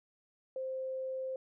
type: tone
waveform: sine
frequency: 523.3 Hz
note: C5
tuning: in tune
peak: -35 dBFS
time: 0.56-1.36 s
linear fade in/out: 2 ms
effects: none

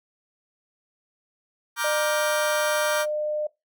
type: chord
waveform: sawtooth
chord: G minor seventh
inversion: first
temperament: just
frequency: 940.8 / 1176 / 1411.2 / 1568 Hz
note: Bb5 / D6 / F6 / G6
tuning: +16 / +2 / +18 / 0 cents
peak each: -26 dBFS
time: 1.76-3.06 s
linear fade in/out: 50 ms
type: tone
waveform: sine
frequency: 604 Hz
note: D5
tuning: 48 cents sharp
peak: -24 dBFS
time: 1.84-3.47 s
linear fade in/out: 5 ms
effects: noise-tail reverb RT60 0.2 s tail -21 dB re dry

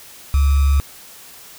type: tone with sample-and-hold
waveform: sine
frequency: 69.9 Hz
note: C#2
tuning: 15 cents sharp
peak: -11 dBFS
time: 0.34-0.8 s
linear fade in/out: 0 ms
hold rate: 1225 Hz
effects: white hiss -41 dBFS RMS until 1.58 s

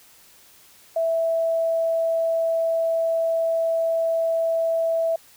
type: tone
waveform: sine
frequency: 658 Hz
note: E5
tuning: 3 cents flat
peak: -19 dBFS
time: 0.96-5.16 s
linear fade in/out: 5 ms
effects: white hiss -52 dBFS RMS until 5.36 s

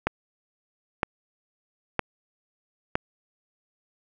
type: click train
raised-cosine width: 0.5 ms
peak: -7 dBFS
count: 4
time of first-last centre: 0.07-2.955 s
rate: 1.04 Hz
effects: none

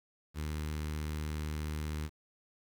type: tone with notch filter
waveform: sawtooth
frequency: 76.3 Hz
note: D#2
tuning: 33 cents flat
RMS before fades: -37 dBFS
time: 0.34-2.1 s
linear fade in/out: 50 ms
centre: 650 Hz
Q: 1.1
effects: 10-bit

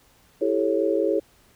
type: chord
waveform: sine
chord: A dominant seventh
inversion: second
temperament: just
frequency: 330 / 396 / 440 / 550 Hz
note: E4 / G4 / A4 / C#5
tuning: +2 / +18 / 0 / -14 cents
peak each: -25 dBFS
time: 0.41-1.2 s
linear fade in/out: 10 ms
effects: pink hiss -58 dBFS RMS until 1.55 s

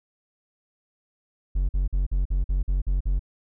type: tone bursts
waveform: triangle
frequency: 46.05 Hz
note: F#1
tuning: 7 cents flat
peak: -18 dBFS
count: 9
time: 1.55-3.194 s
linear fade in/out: 10 ms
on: 140 ms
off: 48 ms
effects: none

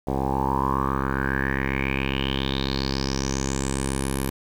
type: tone with low-pass filter sweep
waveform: 10% pulse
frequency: 67.3 Hz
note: C2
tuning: 49 cents sharp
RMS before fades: -25 dBFS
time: 0.07-4.3 s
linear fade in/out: 5 ms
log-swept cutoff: 690 to 12000 Hz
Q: 7.1
effects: 8-bit

